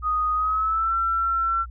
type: tone with pitch glide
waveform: sine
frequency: 1244.5 to 1349.3 Hz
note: D#6 to E6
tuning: 0 to +40 cents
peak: -20 dBFS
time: 0.02-1.66 s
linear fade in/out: 50 ms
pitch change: +140 cents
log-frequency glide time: 0.34-0.95 s
effects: added 60 Hz sine -35 dBFS peak until 1.7 s